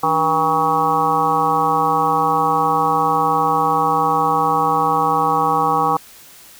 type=harmonic tone with a mistuned harmonic; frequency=159.9 Hz; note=D#3; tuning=48 cents sharp; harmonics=1 / 2 / 3 / 5 / 6 / 7 / 8; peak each=-28 / -27 / -24 / -18 / -23 / -18 / -25 dBFS; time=0.03-5.97 s; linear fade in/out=5 ms; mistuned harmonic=2; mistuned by=-140 cents; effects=white hiss -43 dBFS RMS until 6.59 s